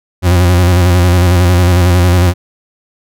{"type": "tone with vibrato", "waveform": "40% pulse", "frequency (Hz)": 89, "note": "F2", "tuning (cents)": 33, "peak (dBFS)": -5, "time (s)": [0.22, 2.34], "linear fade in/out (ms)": 50, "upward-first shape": "square", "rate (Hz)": 11, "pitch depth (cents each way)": 44, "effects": []}